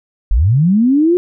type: linear sweep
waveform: sine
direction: up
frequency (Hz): 38.49 to 364.2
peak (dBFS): -8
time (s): 0.31-1.17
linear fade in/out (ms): 0
effects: none